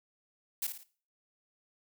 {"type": "noise with echo", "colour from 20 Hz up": "blue", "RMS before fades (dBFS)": -33, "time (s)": [0.62, 0.67], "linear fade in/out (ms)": 5, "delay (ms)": 55, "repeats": 3, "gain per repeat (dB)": -7, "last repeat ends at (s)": 0.835, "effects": ["noise-tail reverb RT60 0.4 s tail -17 dB re dry"]}